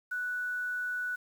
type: tone with quantisation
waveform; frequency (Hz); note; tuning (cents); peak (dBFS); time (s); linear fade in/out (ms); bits
sine; 1480; F#6; 0; -31; 0.11-1.16; 10; 9
effects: none